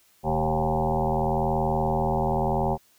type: tone with frequency modulation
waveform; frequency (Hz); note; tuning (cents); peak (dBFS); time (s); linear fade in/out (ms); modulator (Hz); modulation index
sine; 466.2; A#4; 0; -21; 0.23-2.78; 50; 80.8; 5.2
effects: white hiss -61 dBFS RMS until 2.98 s